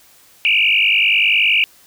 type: tone with frequency modulation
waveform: sine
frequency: 2593 Hz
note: E7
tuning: 29 cents flat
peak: -11 dBFS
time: 0.45-1.64 s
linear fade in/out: 0 ms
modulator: 50.5 Hz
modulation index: 5.9
effects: white hiss -49 dBFS RMS until 1.86 s